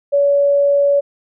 sine tone, 567 Hz, C#5, 39 cents sharp, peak -10 dBFS, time 0.12-1.01 s, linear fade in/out 20 ms, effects none

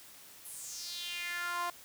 sawtooth tone with high-pass filter sweep, 349.5 Hz, F4, 1 cent sharp, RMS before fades -39 dBFS, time 0.45-1.7 s, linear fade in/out 2 ms, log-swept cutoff 11000 to 860 Hz, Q 3.8, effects white hiss -54 dBFS RMS until 1.84 s

